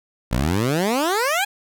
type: exponential sweep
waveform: 15% pulse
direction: up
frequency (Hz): 54.3 to 842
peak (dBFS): -12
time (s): 0.31-1.45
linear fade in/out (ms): 10
effects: none